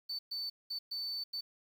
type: tone bursts at uneven times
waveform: triangle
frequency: 4520 Hz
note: C#8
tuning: 33 cents sharp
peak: -34 dBFS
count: 5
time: 0.09-0.19 / 0.31-0.5 / 0.7-0.79 / 0.91-1.24 / 1.33-1.41 s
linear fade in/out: 10 ms
effects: tanh soft clip ceiling -30 dBFS + 10-bit